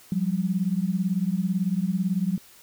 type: beating tone pair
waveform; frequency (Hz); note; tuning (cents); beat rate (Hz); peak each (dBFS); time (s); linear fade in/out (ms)
sine; 177.2 / 195.2; F3 / G3; +25 / -7; 18; -25; 0.12-2.38; 2
effects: white hiss -52 dBFS RMS until 2.62 s